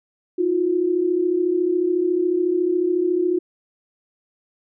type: tone pair together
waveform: sine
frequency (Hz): 325.4 / 359.4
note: E4 / F4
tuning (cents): -22 / +50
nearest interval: major second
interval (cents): 172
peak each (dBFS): -23 / -18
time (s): 0.38-3.39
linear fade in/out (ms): 10
effects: none